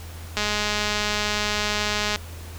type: click train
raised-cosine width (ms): 0.2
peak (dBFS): -7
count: 375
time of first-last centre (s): 0.37-2.159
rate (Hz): 209
effects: added 83 Hz sine -36 dBFS peak until 2.58 s + pink hiss -43 dBFS RMS until 2.58 s

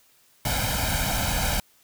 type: noise with comb filter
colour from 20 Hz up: pink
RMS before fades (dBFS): -25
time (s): 0.45-1.6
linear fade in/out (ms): 2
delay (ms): 1.3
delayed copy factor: +0.9
effects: white hiss -60 dBFS RMS until 1.83 s

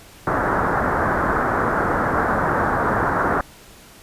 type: low-pass noise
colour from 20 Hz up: white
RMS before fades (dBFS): -20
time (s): 0.27-3.41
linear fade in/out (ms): 2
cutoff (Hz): 1600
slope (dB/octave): 48
effects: pink hiss -45 dBFS RMS until 4.02 s + resampled to 32000 Hz

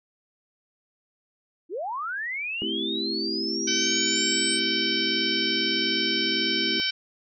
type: linear sweep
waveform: sine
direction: up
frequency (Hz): 293.7 to 8400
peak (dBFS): -28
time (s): 1.69-4.6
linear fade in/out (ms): 50
type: chord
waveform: sine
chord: A minor seventh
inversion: none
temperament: equal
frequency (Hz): 220 / 261.6 / 329.6 / 392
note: A3 / C4 / E4 / G4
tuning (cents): 0 / 0 / 0 / 0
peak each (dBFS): -34 / -35 / -32 / -34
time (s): 2.62-6.8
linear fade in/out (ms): 0
type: harmonic tone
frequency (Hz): 766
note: G5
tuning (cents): -40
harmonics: 2 / 3 / 4 / 5 / 6 / 7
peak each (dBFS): -33 / -31 / -28 / -33 / -33 / -29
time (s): 3.67-6.91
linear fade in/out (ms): 10
effects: none

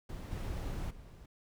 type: noise with level steps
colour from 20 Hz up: brown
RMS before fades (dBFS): -42 / -38 / -52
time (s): 0.09-1.26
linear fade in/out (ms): 5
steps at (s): 0.31 / 0.9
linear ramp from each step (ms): 10
effects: none

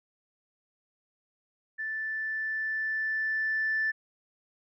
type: tone with level ramp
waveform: sine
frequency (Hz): 1760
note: A6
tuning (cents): 0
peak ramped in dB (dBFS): -31 to -24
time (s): 1.78-3.92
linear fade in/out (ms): 20
effects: tanh soft clip ceiling -21 dBFS

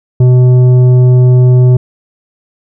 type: tone with tanh clipping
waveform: sine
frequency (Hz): 125.7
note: B2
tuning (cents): +31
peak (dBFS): -4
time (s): 0.2-1.77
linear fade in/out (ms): 5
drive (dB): 9
effects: none

